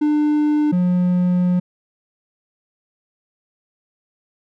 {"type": "tone pair in turn", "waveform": "triangle", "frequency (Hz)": [299.3, 179.36], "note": ["D4", "F3"], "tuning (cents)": [33, 46], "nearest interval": "major sixth", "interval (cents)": 887, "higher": "first", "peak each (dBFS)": -12, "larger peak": "neither", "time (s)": [[0.01, 0.72], [0.72, 1.6]], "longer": "second", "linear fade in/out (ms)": 10, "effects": []}